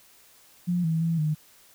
sine tone with pitch steps, 176.6 / 161.9 / 165.6 / 153.2 Hz, F3 / E3 / E3 / D#3, +20 / -31 / +8 / -27 cents, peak -22 dBFS, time 0.67-1.35 s, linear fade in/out 20 ms, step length 170 ms, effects white hiss -56 dBFS RMS until 1.74 s

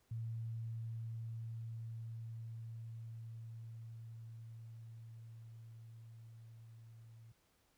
sine tone with level ramp, 113.8 Hz, A#2, 41 cents flat, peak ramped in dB -39 to -55 dBFS, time 0.11-7.32 s, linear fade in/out 5 ms, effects pink hiss -75 dBFS RMS until 7.77 s

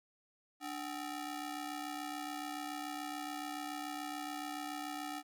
sawtooth ring-modulated tone, 523 Hz, C5, 1 cent flat, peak -33 dBFS, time 0.6-5.23 s, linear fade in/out 50 ms, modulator 228 Hz, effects none

